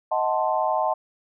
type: chord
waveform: sine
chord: D# diminished seventh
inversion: none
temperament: equal with one note detuned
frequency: 629.8 / 740 / 880 / 1046.5 Hz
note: D#5 / F#5 / A5 / C6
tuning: +21 / 0 / 0 / 0 cents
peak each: -25 / -26 / -25 / -28 dBFS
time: 0.11-0.94 s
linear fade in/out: 10 ms
effects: none